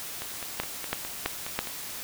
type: two click trains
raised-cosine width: 0.3 ms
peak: -10 / -19 dBFS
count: 4 / 8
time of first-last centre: 0.6-1.59 / 0.22-1.672 s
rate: 3.03 / 4.82 Hz
effects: white hiss -38 dBFS RMS until 2.03 s